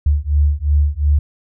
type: beating tone pair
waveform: sine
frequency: 71.9 / 74.7 Hz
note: D2 / D2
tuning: -36 / +30 cents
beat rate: 2.8 Hz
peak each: -15 dBFS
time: 0.06-1.19 s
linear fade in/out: 5 ms
effects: none